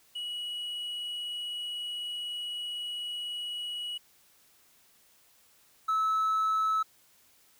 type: tone pair in turn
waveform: triangle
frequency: 2919 / 1300.3 Hz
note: F#7 / E6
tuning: -24 / -24 cents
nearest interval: octave + major second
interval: 1400 cents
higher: first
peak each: -32 / -22 dBFS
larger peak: second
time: 0.15-3.98 / 5.88-6.83 s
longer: first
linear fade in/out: 10 ms
effects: tanh soft clip ceiling -20 dBFS + white hiss -63 dBFS RMS until 7.59 s